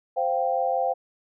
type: chord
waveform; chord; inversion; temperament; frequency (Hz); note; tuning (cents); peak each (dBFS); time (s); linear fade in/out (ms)
sine; C suspended fourth; none; equal; 523.3 / 698.5 / 784; C5 / F5 / G5; 0 / 0 / 0; -26; 0.16-0.94; 20
effects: none